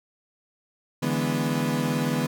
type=chord; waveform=35% pulse; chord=E dominant seventh; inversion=third; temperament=equal; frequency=146.83 / 164.81 / 207.7 / 246.9 Hz; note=D3 / E3 / G#3 / B3; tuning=0 / 0 / 0 / 0 cents; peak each=-27 / -28 / -30 / -25 dBFS; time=1.02-2.27 s; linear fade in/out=10 ms; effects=none